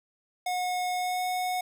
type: tone with pitch glide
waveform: square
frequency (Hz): 726 to 731.9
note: F#5 to F#5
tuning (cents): -33 to -19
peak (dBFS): -28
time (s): 0.46-1.61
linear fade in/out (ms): 5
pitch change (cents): +14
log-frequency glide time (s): 0.97-1.22
effects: 10-bit